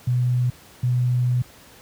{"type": "tone pair in turn", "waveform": "sine", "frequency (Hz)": [124, 124], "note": ["B2", "B2"], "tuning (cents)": [7, 7], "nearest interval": "unison", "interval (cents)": 0, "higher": "neither", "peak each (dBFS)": -17, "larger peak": "neither", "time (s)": [[0.07, 0.5], [0.83, 1.42]], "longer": "second", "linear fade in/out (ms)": 5, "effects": ["pink hiss -48 dBFS RMS until 1.81 s", "high-pass 60 Hz 12 dB/octave"]}